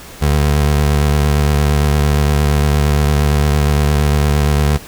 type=tone with vibrato; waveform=25% pulse; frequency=73.42 Hz; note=D2; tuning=in tune; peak=-7 dBFS; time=0.21-4.78 s; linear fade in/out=20 ms; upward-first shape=sine; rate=8.7 Hz; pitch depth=37 cents each way; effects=pink hiss -35 dBFS RMS until 4.87 s